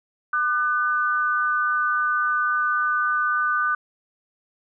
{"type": "tone pair together", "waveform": "sine", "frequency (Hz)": [1203, 1500.6], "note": ["D6", "F#6"], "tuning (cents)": [41, 24], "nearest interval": "major third", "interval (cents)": 383, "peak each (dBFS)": -22, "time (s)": [0.33, 3.75], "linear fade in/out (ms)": 5, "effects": []}